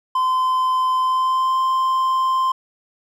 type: tone with pitch glide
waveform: triangle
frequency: 1029 to 1044.6 Hz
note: C6 to C6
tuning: -29 to -3 cents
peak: -14 dBFS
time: 0.15-2.52 s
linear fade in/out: 5 ms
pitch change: +26 cents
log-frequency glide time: 0.99-1.59 s
effects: none